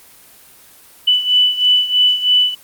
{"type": "beating tone pair", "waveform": "sine", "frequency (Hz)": [2982, 2985.1], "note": ["F#7", "F#7"], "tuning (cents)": [13, 15], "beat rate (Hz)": 3.1, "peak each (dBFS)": [-12, -16], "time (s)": [1.07, 2.55], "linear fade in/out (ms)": 10, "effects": ["white hiss -44 dBFS RMS until 2.63 s", "Opus 24 kbps"]}